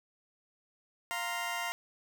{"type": "chord", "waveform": "20% pulse", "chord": "F suspended fourth", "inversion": "none", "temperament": "just", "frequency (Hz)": [698.5, 931.3, 1047.7], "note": ["F5", "Bb5", "C6"], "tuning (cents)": [0, -2, 2], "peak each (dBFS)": [-33, -33, -36], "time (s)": [1.11, 1.72], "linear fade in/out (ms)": 0, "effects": []}